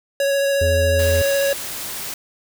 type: tone with vibrato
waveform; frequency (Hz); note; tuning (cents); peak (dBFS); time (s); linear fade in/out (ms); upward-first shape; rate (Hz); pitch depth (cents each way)
square; 556; C#5; +5; -17; 0.2-1.53; 2; triangle; 14; 14
type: harmonic tone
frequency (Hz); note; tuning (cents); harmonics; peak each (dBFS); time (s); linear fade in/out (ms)
84.4; E2; +41; 1 / 3 / 5; -18 / -34 / -30; 0.61-1.22; 5
type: noise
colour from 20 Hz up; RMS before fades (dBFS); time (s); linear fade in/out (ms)
white; -29; 0.99-2.14; 2
effects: none